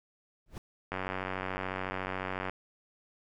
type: noise with exponential growth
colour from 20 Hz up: brown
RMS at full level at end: -32 dBFS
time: 0.46-0.58 s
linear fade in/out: 1 ms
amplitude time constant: 24 ms
type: click train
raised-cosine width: 0.5 ms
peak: -19 dBFS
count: 149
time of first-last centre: 0.92-2.496 s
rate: 93.9 Hz
effects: none